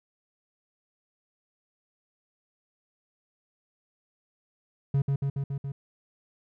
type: tone with echo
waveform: triangle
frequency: 138.59 Hz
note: C#3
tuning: in tune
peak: -19 dBFS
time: 4.94-5.02 s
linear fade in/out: 5 ms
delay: 140 ms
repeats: 5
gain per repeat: -2 dB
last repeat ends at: 5.72 s
effects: none